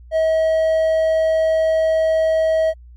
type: tone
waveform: triangle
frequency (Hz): 640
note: D#5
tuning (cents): +49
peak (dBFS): -12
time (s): 0.11-2.74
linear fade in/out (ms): 50
effects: added 60 Hz sine -39 dBFS peak until 2.96 s + AAC 64 kbps